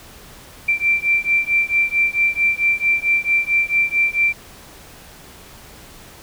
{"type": "beating tone pair", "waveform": "sine", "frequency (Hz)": [2349, 2353.5], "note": ["D7", "D7"], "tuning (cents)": [0, 3], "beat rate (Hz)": 4.5, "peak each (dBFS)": -18, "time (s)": [0.68, 4.33], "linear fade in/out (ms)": 10, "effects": ["pink hiss -42 dBFS RMS until 6.22 s"]}